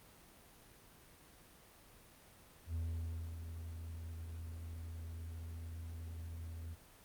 triangle tone with ADSR envelope, 82.41 Hz, E2, in tune, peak -34 dBFS, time 2.66-6.76 s, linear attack 85 ms, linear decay 620 ms, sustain -7 dB, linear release 28 ms, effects pink hiss -61 dBFS RMS until 7.04 s + Opus 32 kbps

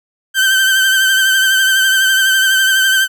30% pulse tone with vibrato, 1549 Hz, G6, 21 cents flat, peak -7 dBFS, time 0.34-3.08 s, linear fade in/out 50 ms, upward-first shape triangle, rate 12 Hz, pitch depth 39 cents each way, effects none

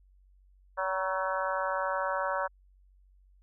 harmonic tone with a mistuned harmonic, 189.4 Hz, F#3, 41 cents sharp, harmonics 3 / 4 / 5 / 6 / 7 / 8 / 9, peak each -33 / -39 / -34 / -36 / -37 / -37 / -43 dBFS, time 0.77-2.48 s, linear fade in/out 20 ms, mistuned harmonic 6, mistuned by -41 cents, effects added 47 Hz sine -58 dBFS peak until 3.42 s

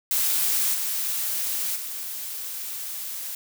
blue noise with level steps, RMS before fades -23 / -27 / -33 dBFS, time 0.11-3.35 s, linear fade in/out 2 ms, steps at 0.73 / 1.75 s, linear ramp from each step 20 ms, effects none

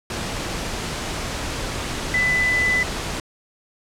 sine tone in noise, 2000 Hz, B6, 21 cents sharp, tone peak -17 dBFS, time 2.14-2.83 s, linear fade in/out 2 ms, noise pink, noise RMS -27 dBFS, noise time 0.1-3.2 s, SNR +7 dB, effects low-pass 8000 Hz 12 dB/octave

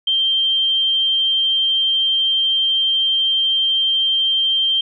sine tone, 3154 Hz, G7, 10 cents sharp, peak -14 dBFS, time 0.07-4.81 s, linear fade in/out 5 ms, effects none

